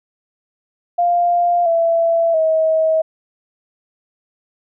sine tone with pitch steps, 698.5 / 667.7 / 638.3 Hz, F5 / E5 / D#5, 0 / +22 / +44 cents, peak -12 dBFS, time 0.98-3.02 s, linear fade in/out 10 ms, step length 680 ms, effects none

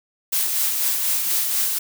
blue noise with tremolo, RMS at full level -20 dBFS, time 0.32-1.79 s, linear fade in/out 10 ms, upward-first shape sine, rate 4.1 Hz, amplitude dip 35%, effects none

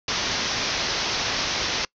white low-pass noise, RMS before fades -26 dBFS, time 0.08-1.85 s, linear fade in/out 2 ms, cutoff 6100 Hz, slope 96 dB/octave, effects noise-tail reverb RT60 0.1 s tail -25 dB re dry

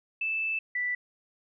sine tone pair in turn, 2635 / 1973.6 Hz, E7 / B6, -1 / -2 cents, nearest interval perfect fourth, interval 501 cents, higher first, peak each -27 dBFS, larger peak neither, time 0.21-0.59 / 0.75-0.95 s, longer first, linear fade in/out 5 ms, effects none

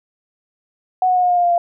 sine tone with pitch steps, 740 / 732.8 / 725.6 / 718.5 / 711.5 / 704.5 / 697.7 / 690.8 Hz, F#5 / F#5 / F#5 / F5 / F5 / F5 / F5 / F5, 0 / -17 / -34 / +49 / +32 / +15 / -2 / -19 cents, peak -12 dBFS, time 1.02-1.58 s, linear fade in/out 2 ms, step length 70 ms, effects none

